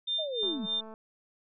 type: tone with tremolo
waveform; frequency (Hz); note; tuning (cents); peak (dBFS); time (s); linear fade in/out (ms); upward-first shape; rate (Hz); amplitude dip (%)
sine; 3600; A7; +39; -27; 0.07-0.81; 10; sine; 3.3; 95
type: linear sweep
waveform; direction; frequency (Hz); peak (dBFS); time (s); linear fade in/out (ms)
sine; down; 659.3 to 174.61; -32; 0.18-0.67; 20
type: click train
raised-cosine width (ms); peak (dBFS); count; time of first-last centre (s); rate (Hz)
1; -34; 113; 0.43-0.939; 220
effects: none